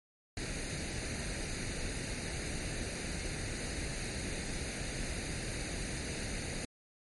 pink noise with comb filter, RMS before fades -38 dBFS, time 0.37-6.65 s, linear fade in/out 2 ms, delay 0.46 ms, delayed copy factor +0.7, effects MP3 48 kbps

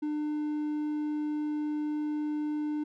triangle tone, 300.3 Hz, D4, 39 cents sharp, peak -27 dBFS, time 0.02-2.84 s, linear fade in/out 10 ms, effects none

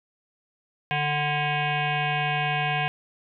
sine tone with frequency modulation, 740 Hz, F#5, in tune, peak -23 dBFS, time 0.91-2.88 s, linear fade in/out 0 ms, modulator 296 Hz, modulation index 7.3, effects none

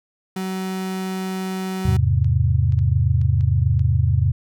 35% pulse tone, 188.2 Hz, F#3, 30 cents sharp, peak -22 dBFS, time 0.36-1.97 s, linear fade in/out 5 ms
sine chord, E augmented, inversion none, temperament equal, 82.41 / 103.83 / 130.81 Hz, E2 / G#2 / B#2, 0 / 0 / 0 cents, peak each -19 dBFS, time 1.85-4.32 s, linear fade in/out 5 ms
clicks, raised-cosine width 0.2 ms, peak -29 dBFS, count 6, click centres 2.245 / 2.723 / 2.79 / 3.215 / 3.409 / 3.794 s
effects none

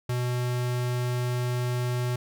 square tone, 123.47 Hz, B2, in tune, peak -26 dBFS, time 0.09-2.16 s, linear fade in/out 5 ms, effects none

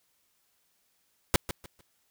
pink noise with echo, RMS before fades -21 dBFS, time 1.34-1.36 s, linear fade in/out 0 ms, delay 150 ms, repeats 3, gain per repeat -12 dB, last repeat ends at 1.81 s, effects white hiss -72 dBFS RMS until 2.1 s

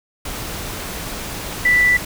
sine tone in noise, 1975.5 Hz, B6, in tune, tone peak -11 dBFS, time 1.65-1.97 s, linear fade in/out 5 ms, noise pink, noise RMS -28 dBFS, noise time 0.25-2.05 s, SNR +14 dB, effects none

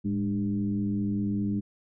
sine tone with frequency modulation, 203.6 Hz, G#3, 34 cents flat, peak -25 dBFS, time 0.04-1.61 s, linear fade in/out 20 ms, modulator 95 Hz, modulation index 0.9, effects none

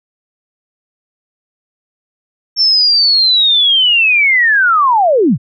sine linear sweep, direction down, 5430 to 95.2 Hz, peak -7 dBFS, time 2.56-5.38 s, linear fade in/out 50 ms, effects none

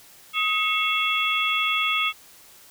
sine tone cluster, 1262 / 2183 / 2697 / 3353 Hz, D#6 / C#7 / E7 / G#7, +24 / -27 / +39 / +16 cents, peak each -26 dBFS, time 0.33-2.13 s, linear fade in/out 50 ms, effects white hiss -50 dBFS RMS until 2.7 s

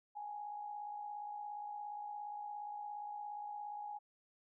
sine tone with amplitude modulation, 830.6 Hz, G#5, in tune, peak -40 dBFS, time 0.15-3.99 s, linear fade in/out 20 ms, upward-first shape sine, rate 57.2 Hz, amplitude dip 50%, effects none

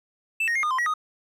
triangle tone with pitch steps, 2647 / 1864 / 2132 / 1219 / 1037 / 1916 / 1245 Hz, E7 / A#6 / C7 / D#6 / C6 / A#6 / D#6, +7 / -1 / +32 / -36 / -16 / +47 / +1 cents, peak -20 dBFS, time 0.4-0.939 s, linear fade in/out 5 ms, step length 77 ms, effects none

